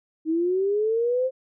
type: linear sweep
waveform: sine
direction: up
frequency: 311.1 to 527 Hz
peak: -20 dBFS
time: 0.25-1.31 s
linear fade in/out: 50 ms
effects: none